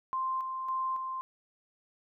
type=tone with tremolo; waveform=sine; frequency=1046.5 Hz; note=C6; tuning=in tune; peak=-29 dBFS; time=0.13-1.21 s; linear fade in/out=0 ms; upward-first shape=square; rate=1.8 Hz; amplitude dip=40%; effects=none